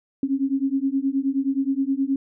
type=beating tone pair; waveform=sine; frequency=267.2 / 276.7 Hz; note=C4 / C#4; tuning=+36 / -3 cents; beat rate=9.5 Hz; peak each=-23 dBFS; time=0.23-2.16 s; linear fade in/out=2 ms; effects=none